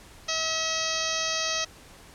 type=harmonic tone with a mistuned harmonic; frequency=643 Hz; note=E5; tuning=43 cents flat; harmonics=1 / 2 / 3 / 4 / 5 / 6 / 7 / 8 / 9 / 10; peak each=-35 / -35 / -35 / -35 / -35 / -35 / -35 / -35 / -35 / -35 dBFS; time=0.28-1.65 s; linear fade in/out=10 ms; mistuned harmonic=10; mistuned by=-20 cents; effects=pink hiss -50 dBFS RMS until 2.14 s + low-pass 11000 Hz 12 dB/octave